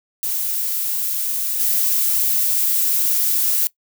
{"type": "noise with level steps", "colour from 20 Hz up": "violet", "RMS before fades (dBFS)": [-22, -18], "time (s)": [0.23, 3.67], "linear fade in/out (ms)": 0, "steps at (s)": 1.59, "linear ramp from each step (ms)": 10, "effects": ["noise-tail reverb RT60 0.1 s tail -20 dB re dry"]}